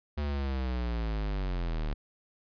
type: linear sweep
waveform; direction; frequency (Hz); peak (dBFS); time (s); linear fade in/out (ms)
square; down; 74.4 to 36.3; -30; 0.17-1.94; 10
effects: resampled to 11025 Hz